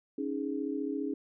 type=chord; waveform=sine; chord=C# suspended second; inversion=none; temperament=just; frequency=277.2 / 311.8 / 415.8 Hz; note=C#4 / D#4 / G#4; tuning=0 / +4 / +2 cents; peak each=-34 / -36 / -37 dBFS; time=0.18-1.14 s; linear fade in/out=5 ms; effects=none